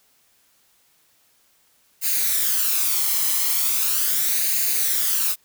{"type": "noise with flanger", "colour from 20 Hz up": "blue", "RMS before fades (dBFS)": -21, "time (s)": [2.01, 5.36], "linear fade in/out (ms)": 50, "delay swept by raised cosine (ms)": [0.44, 0.98], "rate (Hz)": 0.39, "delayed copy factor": 0.55, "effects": ["white hiss -61 dBFS RMS until 5.44 s"]}